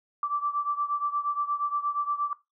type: beating tone pair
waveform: sine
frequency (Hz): 1164 / 1172.5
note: D6 / D6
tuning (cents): -16 / -3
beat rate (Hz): 8.5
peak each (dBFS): -28 / -31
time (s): 0.23-2.33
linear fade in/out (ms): 2
effects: noise-tail reverb RT60 0.2 s tail -17 dB re dry